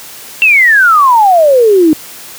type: exponential sweep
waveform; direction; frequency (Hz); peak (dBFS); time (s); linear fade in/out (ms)
sine; down; 2742 to 300; -3; 0.42-1.93; 0
effects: white hiss -30 dBFS RMS until 2.38 s + high-pass 100 Hz 12 dB/octave